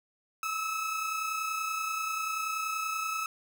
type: tone pair together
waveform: 30% pulse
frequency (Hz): 1270 / 1300.4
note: D#6 / E6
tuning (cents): +35 / -24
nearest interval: unison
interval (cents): 41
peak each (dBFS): -36 / -29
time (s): 0.43-3.26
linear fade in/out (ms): 2
effects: 11-bit